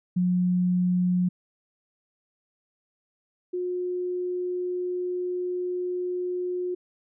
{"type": "tone pair in turn", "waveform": "sine", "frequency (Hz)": [180, 360], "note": ["F#3", "F#4"], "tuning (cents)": [-47, -47], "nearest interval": "octave", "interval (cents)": 1200, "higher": "second", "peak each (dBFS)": [-20, -26], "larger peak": "first", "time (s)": [[0.16, 1.29], [3.53, 6.75]], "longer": "second", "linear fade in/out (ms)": 10, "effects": []}